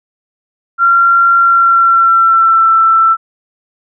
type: tone with pitch glide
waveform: sine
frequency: 1375 to 1333.5 Hz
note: F6 to E6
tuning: -27 to +20 cents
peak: -5 dBFS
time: 0.78-3.17 s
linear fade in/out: 50 ms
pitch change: -53 cents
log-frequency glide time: 1.37-2.73 s
effects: none